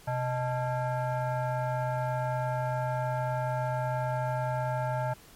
sine tone with frequency modulation, 127.8 Hz, C3, 40 cents flat, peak -27 dBFS, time 0.07-5.14 s, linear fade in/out 10 ms, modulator 749 Hz, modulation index 1.2, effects pink hiss -54 dBFS RMS until 5.35 s + MP3 64 kbps

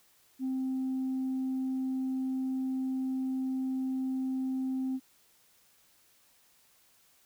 sine tone, 261.6 Hz, C4, in tune, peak -28 dBFS, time 0.39-5 s, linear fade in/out 50 ms, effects tanh soft clip ceiling -27 dBFS + white hiss -65 dBFS RMS until 7.25 s

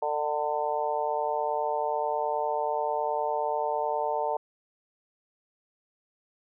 harmonic tone with a mistuned harmonic, 149.4 Hz, D3, 30 cents sharp, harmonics 3 / 4 / 5 / 6 / 7, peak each -33 / -31 / -32 / -30 / -41 dBFS, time 0.02-4.37 s, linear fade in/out 5 ms, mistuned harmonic 7, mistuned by -45 cents, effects none

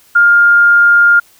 sine tone, 1408 Hz, F6, 14 cents sharp, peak -4 dBFS, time 0.15-1.2 s, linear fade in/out 10 ms, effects white hiss -47 dBFS RMS until 1.39 s

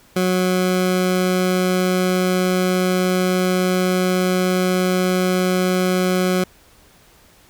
20% pulse tone, 183.4 Hz, F#3, 15 cents flat, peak -11 dBFS, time 0.16-6.44 s, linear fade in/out 5 ms, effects pink hiss -51 dBFS RMS until 7.49 s

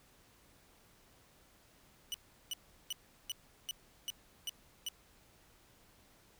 sawtooth tone bursts, 2960 Hz, F#7, in tune, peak -33 dBFS, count 8, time 2.12-4.886 s, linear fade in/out 0 ms, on 22 ms, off 370 ms, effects pink hiss -65 dBFS RMS until 6.39 s

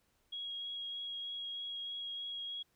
sine tone with vibrato, 3300 Hz, G#7, 12 cents flat, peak -39 dBFS, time 0.32-2.63 s, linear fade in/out 10 ms, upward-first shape triangle, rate 3.2 Hz, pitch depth 11 cents each way, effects pink hiss -75 dBFS RMS until 2.75 s

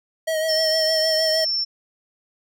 square tone with vibrato, 634 Hz, D#5, 32 cents sharp, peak -21 dBFS, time 0.27-1.45 s, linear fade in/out 10 ms, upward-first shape triangle, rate 6.5 Hz, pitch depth 39 cents each way
sine tone, 5390 Hz, E8, 38 cents sharp, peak -20 dBFS, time 0.48-1.65 s, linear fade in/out 20 ms
effects none

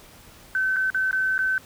sine tone with dropouts, 1530 Hz, G6, 42 cents flat, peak -20 dBFS, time 0.55-1.58 s, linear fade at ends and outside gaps 1 ms, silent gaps 0.762-0.766 / 0.902-0.946 / 1.111-1.129 / 1.38-1.39 s, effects pink hiss -49 dBFS RMS until 1.65 s

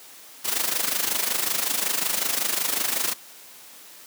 white noise with amplitude modulation, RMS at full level -22 dBFS, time 0.44-3.14 s, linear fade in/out 20 ms, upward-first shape sine, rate 25.4 Hz, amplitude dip 70%, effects white hiss -46 dBFS RMS until 4.06 s + high-pass 200 Hz 12 dB/octave

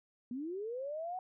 sine linear sweep, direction up, 233.1 to 753 Hz, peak -37 dBFS, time 0.31-1.19 s, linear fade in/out 2 ms, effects none

